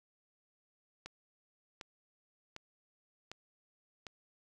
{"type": "click train", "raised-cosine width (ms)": 0.2, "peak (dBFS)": -27, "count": 5, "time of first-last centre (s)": [1.06, 4.068], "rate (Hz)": 1.33, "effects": []}